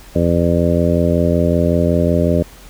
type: harmonic tone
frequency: 85.4 Hz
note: F2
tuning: 38 cents flat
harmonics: 1 / 2 / 3 / 4 / 5 / 6 / 7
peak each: -18 / -17 / -19 / -22 / -22 / -22 / -19 dBFS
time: 0.15-2.43 s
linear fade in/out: 10 ms
effects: added 45 Hz sine -40 dBFS peak until 2.69 s + pink hiss -42 dBFS RMS until 2.69 s